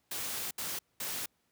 white noise bursts at uneven times, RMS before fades -37 dBFS, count 3, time 0.11-0.51 / 0.58-0.79 / 1-1.26 s, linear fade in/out 5 ms, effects pink hiss -75 dBFS RMS until 1.51 s + high-pass 80 Hz 12 dB/octave

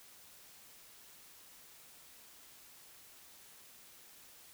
silence, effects white hiss -58 dBFS RMS until 4.53 s

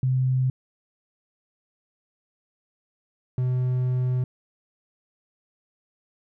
sine / triangle tone pair in turn, 129.4 / 126.52 Hz, C3 / B2, -19 / +42 cents, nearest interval unison, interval 39 cents, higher first, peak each -19 dBFS, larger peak neither, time 0.03-0.5 / 3.38-4.24 s, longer second, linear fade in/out 2 ms, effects none

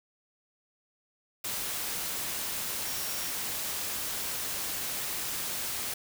sine tone in noise, 5588 Hz, F8, in tune, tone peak -42 dBFS, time 2.86-3.3 s, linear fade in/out 5 ms, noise white, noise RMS -34 dBFS, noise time 1.44-5.94 s, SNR -11 dB, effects none

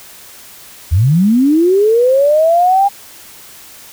sine linear sweep, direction up, 74 to 810 Hz, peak -7 dBFS, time 0.91-2.89 s, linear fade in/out 20 ms, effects white hiss -37 dBFS RMS until 3.92 s

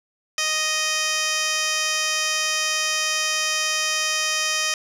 15% pulse tone with band-pass filter, 622.3 Hz, D#5, in tune, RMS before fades -23 dBFS, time 0.38-4.74 s, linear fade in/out 2 ms, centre 4700 Hz, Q 1.7, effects none

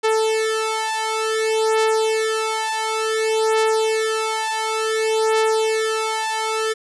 sawtooth beating tone pair, 440 / 440.56 Hz, A4 / A4, 0 / +2 cents, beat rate 0.56 Hz, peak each -17 / -17 dBFS, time 0.03-6.74 s, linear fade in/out 20 ms, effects resampled to 24000 Hz + 8-bit

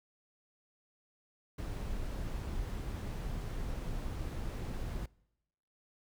brown noise, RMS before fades -38 dBFS, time 1.58-5.06 s, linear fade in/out 5 ms, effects noise-tail reverb RT60 0.9 s tail -25 dB re dry

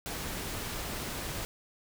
pink noise, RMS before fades -37 dBFS, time 0.06-1.45 s, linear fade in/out 0 ms, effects none

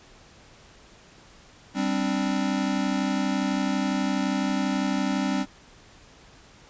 square chord, G suspended fourth, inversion none, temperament equal, 196 / 261.6 / 293.7 Hz, G3 / C4 / D4, 0 / 0 / 0 cents, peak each -28 / -28 / -30 dBFS, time 1.74-5.46 s, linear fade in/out 50 ms, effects pink hiss -52 dBFS RMS until 6.69 s + resampled to 16000 Hz

